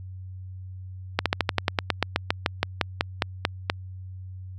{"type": "slowing click train", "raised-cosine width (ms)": 0.3, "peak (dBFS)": -4, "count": 19, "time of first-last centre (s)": [1.19, 3.699], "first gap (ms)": 67, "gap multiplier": 1.08, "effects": ["added 93 Hz sine -36 dBFS peak until 4.58 s"]}